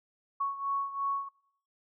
sine beating tone pair, 1108.7 / 1111.6 Hz, C#6 / C#6, 0 / +4 cents, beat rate 2.9 Hz, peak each -31 / -35 dBFS, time 0.4-1.29 s, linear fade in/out 10 ms, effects noise-tail reverb RT60 0.7 s tail -22 dB re dry

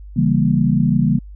sine chord, C# diminished seventh, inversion none, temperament equal, 138.59 / 164.81 / 196 / 233.1 Hz, C#3 / E3 / G3 / Bb3, 0 / 0 / 0 / 0 cents, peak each -18 dBFS, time 0.16-1.19 s, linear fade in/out 10 ms, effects added 50 Hz sine -33 dBFS peak until 1.35 s

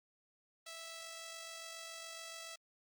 5% pulse tone with amplitude modulation, 658 Hz, E5, 3 cents flat, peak -34 dBFS, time 0.66-2.56 s, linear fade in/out 10 ms, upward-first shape sine, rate 47.1 Hz, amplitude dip 30%, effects Opus 32 kbps

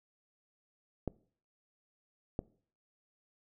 clicks, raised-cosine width 2 ms, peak -20 dBFS, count 2, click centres 1.077 / 2.391 s, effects noise-tail reverb RT60 0.5 s tail -22 dB re dry

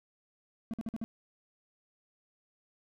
triangle tone bursts, 225.1 Hz, A3, 40 cents sharp, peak -31 dBFS, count 5, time 0.71-1.04 s, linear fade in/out 0 ms, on 26 ms, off 50 ms, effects none

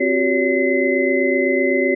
sine tone cluster, 262.6 / 360.5 / 388.4 / 564 / 2046 Hz, C4 / F#4 / G4 / C#5 / C7, +6 / -45 / -16 / +30 / -39 cents, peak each -21 dBFS, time 0-1.95 s, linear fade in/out 10 ms, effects none

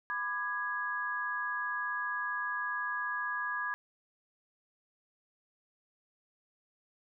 sine chord, G# diminished, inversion first, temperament just, 996.7 / 1196.1 / 1661.2 Hz, B5 / D6 / G#6, +16 / +31 / 0 cents, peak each -39 / -39 / -34 dBFS, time 0.1-3.74 s, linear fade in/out 0 ms, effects none

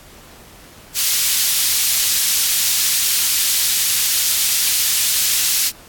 pink high-pass noise, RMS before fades -17 dBFS, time 0.94-5.72 s, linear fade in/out 50 ms, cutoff 3900 Hz, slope 12 dB/octave, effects pink hiss -43 dBFS RMS until 5.88 s + AAC 64 kbps

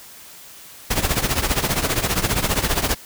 pink noise with tremolo, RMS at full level -17 dBFS, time 0.9-2.95 s, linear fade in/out 10 ms, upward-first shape triangle, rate 15 Hz, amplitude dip 85%, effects white hiss -42 dBFS RMS until 3.05 s

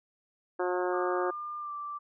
harmonic tone, 180.3 Hz, F#3, 45 cents flat, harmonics 2 / 3 / 4 / 5 / 6 / 7 / 8 / 9, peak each -30 / -34 / -36 / -38 / -40 / -41 / -42 / -43 dBFS, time 0.59-1.31 s, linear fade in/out 10 ms
sine tone with pitch glide, 1200 to 1171.2 Hz, D6 to D6, +37 to -5 cents, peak -35 dBFS, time 0.92-1.99 s, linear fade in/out 20 ms, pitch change -42 cents, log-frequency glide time 1.59-1.72 s
effects none

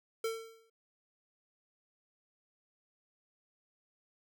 square tone with exponential decay, 451.1 Hz, A4, 43 cents sharp, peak -31 dBFS, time 0.24-0.7 s, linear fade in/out 5 ms, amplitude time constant 99 ms, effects none

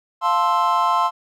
triangle chord, F major seventh, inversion none, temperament equal, 698.5 / 880 / 1046.5 / 1318.5 Hz, F5 / A5 / C6 / E6, 0 / 0 / 0 / 0 cents, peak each -22 / -21 / -16 / -22 dBFS, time 0.21-1.11 s, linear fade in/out 50 ms, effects none

